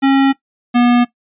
square tone pair in turn, 272 / 242.3 Hz, C#4 / B3, -33 / -33 cents, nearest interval major second, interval 200 cents, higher first, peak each -9 dBFS, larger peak neither, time 0.02-0.33 / 0.74-1.05 s, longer neither, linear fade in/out 20 ms, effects noise-tail reverb RT60 0.1 s tail -17 dB re dry + resampled to 8000 Hz

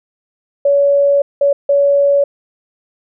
sine tone bursts at uneven times, 565 Hz, C#5, 33 cents sharp, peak -8 dBFS, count 3, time 0.65-1.22 / 1.41-1.53 / 1.69-2.24 s, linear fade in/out 5 ms, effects none

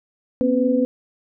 sine tone cluster, 243 / 266.8 / 502 Hz, B3 / C4 / B4, -28 / +34 / +28 cents, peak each -20 dBFS, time 0.41-0.85 s, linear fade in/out 0 ms, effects none

